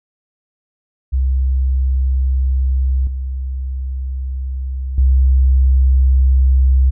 sine tone with level steps, 65.41 Hz, C2, in tune, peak -12 / -19 / -8 dBFS, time 1.12-6.91 s, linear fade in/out 20 ms, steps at 3.07 / 4.98 s, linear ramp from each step 2 ms, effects none

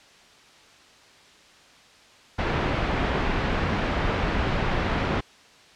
pink low-pass noise, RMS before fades -25 dBFS, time 2.38-5.21 s, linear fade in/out 10 ms, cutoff 2500 Hz, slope 12 dB/octave, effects white hiss -52 dBFS RMS until 5.75 s + low-pass 5000 Hz 12 dB/octave

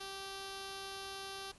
5% pulse tone with notch filter, 390 Hz, G4, 9 cents flat, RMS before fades -45 dBFS, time 0-1.52 s, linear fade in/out 10 ms, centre 2100 Hz, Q 1.7, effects pink hiss -61 dBFS RMS until 1.58 s + resampled to 24000 Hz

